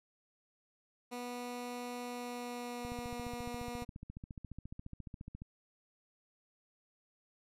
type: tone with pitch glide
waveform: 15% pulse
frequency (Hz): 244.4 to 241.2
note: B3 to B3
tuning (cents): -18 to -41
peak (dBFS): -34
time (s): 1.11-3.85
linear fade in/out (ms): 20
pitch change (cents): -23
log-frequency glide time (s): 2.01-3.19
type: click train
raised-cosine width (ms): 5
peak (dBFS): -33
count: 38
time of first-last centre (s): 2.85-5.419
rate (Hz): 14.4
effects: resampled to 32000 Hz